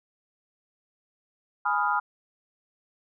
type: chord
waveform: sine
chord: F half-diminished seventh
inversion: first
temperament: equal with one note detuned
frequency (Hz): 830.6 / 991.2 / 1244.5 / 1396.9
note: Ab5 / Cb6 / Eb6 / F6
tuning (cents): 0 / +6 / 0 / 0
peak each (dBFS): -28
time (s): 1.65-2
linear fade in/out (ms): 10
effects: none